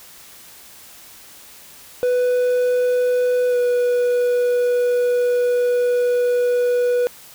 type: tone with pitch glide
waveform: triangle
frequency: 495.9 to 489.4 Hz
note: B4 to B4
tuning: +7 to -16 cents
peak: -13 dBFS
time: 2.03-7.07 s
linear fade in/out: 0 ms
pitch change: -23 cents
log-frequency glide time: 3.49-3.56 s
effects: white hiss -43 dBFS RMS until 7.34 s